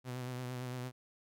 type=tone with vibrato; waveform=sawtooth; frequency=125.6 Hz; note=B2; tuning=30 cents sharp; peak=-35 dBFS; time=0.04-0.92 s; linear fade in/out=50 ms; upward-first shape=sine; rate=8.8 Hz; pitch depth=34 cents each way; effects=none